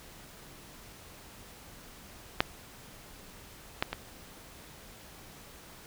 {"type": "clicks", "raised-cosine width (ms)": 0.3, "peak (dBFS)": [-6, -10, -17], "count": 3, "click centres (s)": [2.405, 3.825, 3.93], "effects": ["pink hiss -51 dBFS RMS until 5.86 s"]}